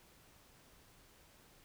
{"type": "silence", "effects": ["pink hiss -64 dBFS RMS until 1.64 s"]}